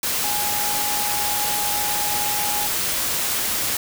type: tone in noise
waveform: sine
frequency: 830.6 Hz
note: G#5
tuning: in tune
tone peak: -27 dBFS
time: 0.24-2.67 s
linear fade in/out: 2 ms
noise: white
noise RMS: -23 dBFS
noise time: 0.03-3.77 s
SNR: -7 dB
effects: none